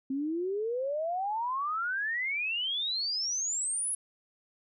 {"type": "exponential sweep", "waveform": "sine", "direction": "up", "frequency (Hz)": [261.6, 10750], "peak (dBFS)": -29, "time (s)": [0.1, 3.95], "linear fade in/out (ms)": 5, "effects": []}